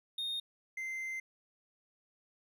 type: tone pair in turn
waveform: triangle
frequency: 3689 / 2079 Hz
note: A#7 / C7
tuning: -19 / -12 cents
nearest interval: minor seventh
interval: 993 cents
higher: first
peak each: -33 / -35 dBFS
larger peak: first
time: 0.18-0.4 / 0.77-1.2 s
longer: second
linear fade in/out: 5 ms
effects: none